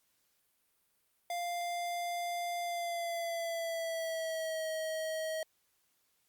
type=tone with pitch glide; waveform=square; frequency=697 to 635.5 Hz; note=F5 to D#5; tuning=-4 to +36 cents; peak=-35 dBFS; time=1.3-5.43 s; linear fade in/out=2 ms; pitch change=-160 cents; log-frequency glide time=2.61-4.69 s; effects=white hiss -75 dBFS RMS until 6.28 s + Opus 48 kbps